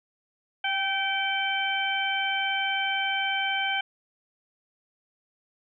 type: harmonic tone with a mistuned harmonic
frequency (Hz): 773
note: G5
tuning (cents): -24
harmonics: 1 / 2 / 3 / 4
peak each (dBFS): -30 / -30 / -30 / -30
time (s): 0.64-3.81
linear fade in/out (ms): 5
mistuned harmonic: 1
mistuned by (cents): +28
effects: none